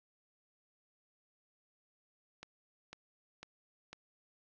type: click train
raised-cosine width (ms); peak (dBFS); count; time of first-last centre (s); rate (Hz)
0.2; -29; 4; 2.43-3.93; 2
effects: low-pass 6000 Hz 12 dB/octave + 11-bit